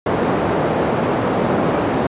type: band-pass noise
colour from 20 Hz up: white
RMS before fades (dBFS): -18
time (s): 0.06-2.07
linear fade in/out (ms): 5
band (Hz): 120 to 630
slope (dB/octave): 12
effects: resampled to 8000 Hz